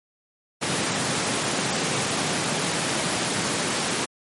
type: high-pass noise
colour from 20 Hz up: pink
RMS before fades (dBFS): -25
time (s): 0.61-4.06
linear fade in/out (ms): 20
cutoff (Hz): 130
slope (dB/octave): 24
effects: MP3 48 kbps